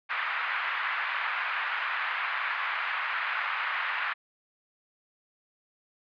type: band-pass noise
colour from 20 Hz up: pink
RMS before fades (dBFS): -31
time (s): 0.09-4.14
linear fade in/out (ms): 20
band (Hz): 1100 to 2400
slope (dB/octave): 24
effects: resampled to 11025 Hz